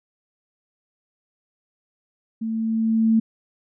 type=tone with level ramp; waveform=sine; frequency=223.5 Hz; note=A3; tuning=27 cents sharp; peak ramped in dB=-24 to -13 dBFS; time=2.41-3.2 s; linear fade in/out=10 ms; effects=none